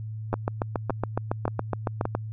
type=two click trains; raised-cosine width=1 ms; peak=-12 / -11 dBFS; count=4 / 14; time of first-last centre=0.33-2.054 / 0.34-2.151 s; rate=1.74 / 7.18 Hz; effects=added 109 Hz sine -32 dBFS peak until 2.32 s